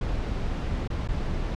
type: noise with dropouts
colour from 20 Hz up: brown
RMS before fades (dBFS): -28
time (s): 0.01-1.55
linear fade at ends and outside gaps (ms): 5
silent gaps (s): 0.877-0.901 / 1.077-1.086
effects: low-pass 5000 Hz 12 dB/octave